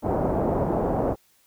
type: low-pass noise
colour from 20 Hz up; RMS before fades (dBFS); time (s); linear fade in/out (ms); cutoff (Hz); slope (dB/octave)
white; -24; 0.02-1.16; 50; 740; 24
effects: white hiss -62 dBFS RMS until 1.46 s